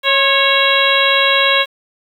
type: harmonic tone with a mistuned harmonic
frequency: 551 Hz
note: C#5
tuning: 11 cents flat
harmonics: 1 / 2 / 3 / 4 / 5 / 6 / 7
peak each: -18 / -18 / -18 / -18 / -18 / -18 / -18 dBFS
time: 0.03-1.66 s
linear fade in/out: 50 ms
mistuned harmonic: 2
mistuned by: -38 cents
effects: 7-bit